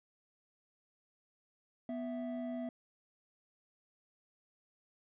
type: tone pair together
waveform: triangle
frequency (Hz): 246.9 / 659.1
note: B3 / E5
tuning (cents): 0 / 0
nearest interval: octave + perfect fourth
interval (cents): 1700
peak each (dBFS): -36 / -40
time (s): 1.89-2.69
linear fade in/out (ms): 2
effects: tanh soft clip ceiling -28 dBFS + resampled to 8000 Hz